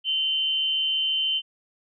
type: tone pair together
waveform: sine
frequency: 2806 / 3073 Hz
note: F7 / G7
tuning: +8 / -35 cents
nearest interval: major second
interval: 157 cents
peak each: -31 / -22 dBFS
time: 0.04-1.42 s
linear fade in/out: 50 ms
effects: none